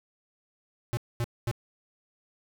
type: tone bursts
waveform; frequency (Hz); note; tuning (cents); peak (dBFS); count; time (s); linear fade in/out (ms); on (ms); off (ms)
square; 118.7; A#2; +32; -27; 3; 0.93-1.513; 0; 41; 230
effects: none